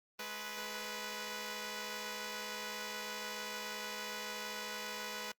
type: tone pair together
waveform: 5% pulse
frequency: 210.7 / 493.9 Hz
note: G#3 / B4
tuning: +25 / 0 cents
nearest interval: octave + minor third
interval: 1475 cents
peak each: -34 / -30 dBFS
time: 0.19-5.32 s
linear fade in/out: 5 ms
effects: noise-tail reverb RT60 0.1 s tail -26 dB re dry + Opus 24 kbps